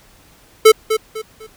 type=tone with echo; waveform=square; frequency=437.4 Hz; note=A4; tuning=10 cents flat; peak=-4 dBFS; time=0.65-0.72 s; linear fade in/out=10 ms; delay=250 ms; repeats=3; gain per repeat=-10 dB; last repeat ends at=1.47 s; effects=pink hiss -49 dBFS RMS until 1.56 s